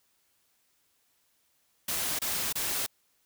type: noise bursts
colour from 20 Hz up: white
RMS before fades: -31 dBFS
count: 3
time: 1.88-2.864 s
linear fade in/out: 5 ms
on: 310 ms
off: 27 ms
effects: white hiss -71 dBFS RMS until 3.25 s